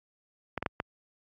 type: clicks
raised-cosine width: 0.5 ms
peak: -16 / -17 / -13 / -15 dBFS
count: 4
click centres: 0.577 / 0.626 / 0.662 / 0.801 s
effects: high-pass 60 Hz 12 dB/octave + AAC 64 kbps